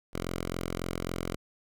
5% pulse tone, 43.65 Hz, F1, in tune, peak -21 dBFS, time 0.13-1.36 s, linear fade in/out 10 ms, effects none

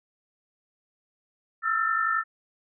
sine tone cluster, 1310 / 1361 / 1785 Hz, E6 / F6 / A6, -11 / -45 / +24 cents, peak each -27 dBFS, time 1.62-2.24 s, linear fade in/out 50 ms, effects none

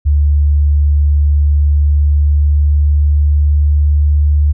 sine tone with pitch glide, 73 to 73.72 Hz, D2 to D2, -10 to +7 cents, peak -7 dBFS, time 0.05-4.53 s, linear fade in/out 20 ms, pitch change +17 cents, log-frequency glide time 1.36-4.33 s, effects none

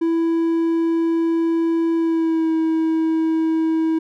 triangle tone with pitch glide, 330.8 to 321.9 Hz, E4 to E4, +6 to -41 cents, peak -14 dBFS, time 0.01-3.99 s, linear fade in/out 10 ms, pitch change -47 cents, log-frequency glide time 1.96-2.52 s, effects none

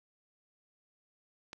click, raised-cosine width 0.2 ms, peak -26 dBFS, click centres 1.531 s, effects none

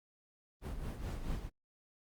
brown noise with tremolo, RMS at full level -37 dBFS, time 0.61-1.5 s, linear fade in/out 50 ms, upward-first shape sine, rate 4.6 Hz, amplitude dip 55%, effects Opus 32 kbps

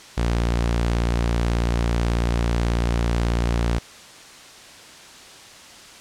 sawtooth tone, 58.27 Hz, A#1, in tune, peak -15 dBFS, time 0.17-3.79 s, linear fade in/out 10 ms, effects white hiss -43 dBFS RMS until 6 s + low-pass 7000 Hz 12 dB/octave

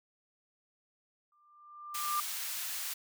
sine tone with exponential growth, 1191 Hz, D6, 24 cents sharp, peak -28 dBFS, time 1.32-2.2 s, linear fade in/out 2 ms, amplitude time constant 190 ms
white high-pass noise, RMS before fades -38 dBFS, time 1.94-2.94 s, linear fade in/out 10 ms, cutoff 1200 Hz, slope 12 dB/octave
effects none

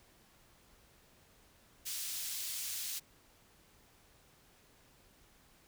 pink high-pass noise, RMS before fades -40 dBFS, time 1.85-3 s, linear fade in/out 20 ms, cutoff 4300 Hz, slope 12 dB/octave, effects pink hiss -65 dBFS RMS until 5.67 s

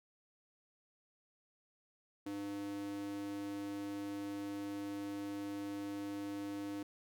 square tone with high-pass filter, 100.7 Hz, G2, 47 cents sharp, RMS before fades -42 dBFS, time 2.26-6.83 s, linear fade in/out 5 ms, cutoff 270 Hz, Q 3.9, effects none

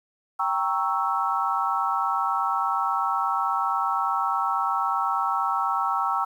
sine chord, G diminished seventh, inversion none, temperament equal, 784 / 932.3 / 1108.7 / 1318.5 Hz, G5 / Bb5 / Db6 / Fb6, 0 / 0 / 0 / 0 cents, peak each -28 / -28 / -28 / -26 dBFS, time 0.39-6.25 s, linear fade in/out 10 ms, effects 9-bit

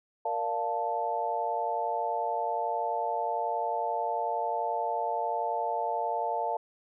sine chord, Bb major seventh, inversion none, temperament equal, 466.2 / 587.3 / 698.5 / 880 Hz, Bb4 / D5 / F5 / A5, 0 / 0 / 0 / 0 cents, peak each -36 / -36 / -32 / -31 dBFS, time 0.25-6.57 s, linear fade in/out 5 ms, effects none

